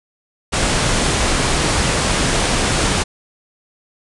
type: low-pass noise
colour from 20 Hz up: pink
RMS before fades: -17 dBFS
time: 0.52-3.04 s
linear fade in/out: 20 ms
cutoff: 10000 Hz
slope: 96 dB/octave
effects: none